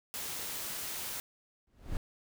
white noise, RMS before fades -39 dBFS, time 0.14-1.2 s, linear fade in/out 0 ms
brown noise with exponential growth, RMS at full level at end -32 dBFS, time 1.67-1.97 s, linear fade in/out 1 ms, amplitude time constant 64 ms
effects none

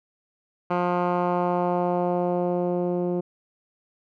10% pulse tone with low-pass filter sweep, 177.2 Hz, F3, 25 cents sharp, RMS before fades -24 dBFS, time 0.7-3.21 s, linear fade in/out 10 ms, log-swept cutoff 1500 to 380 Hz, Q 1.3, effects none

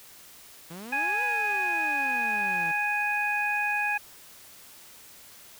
sawtooth exponential two-way sweep, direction up then down, 160 to 504 to 160 Hz, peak -35 dBFS, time 0.7-2.72 s, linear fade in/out 10 ms, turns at 1.23 s
harmonic tone, 830.6 Hz, G#5, in tune, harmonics 1 / 2 / 3, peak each -30 / -29 / -28 dBFS, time 0.92-3.98 s, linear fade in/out 10 ms
effects white hiss -50 dBFS RMS until 5.59 s

